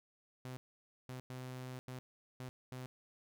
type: tone bursts at uneven times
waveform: sawtooth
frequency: 127.8 Hz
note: C3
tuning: 40 cents flat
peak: -40 dBFS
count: 6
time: 0.45-0.57 / 1.09-1.2 / 1.3-1.79 / 1.88-1.99 / 2.4-2.49 / 2.72-2.86 s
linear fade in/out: 0 ms
effects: none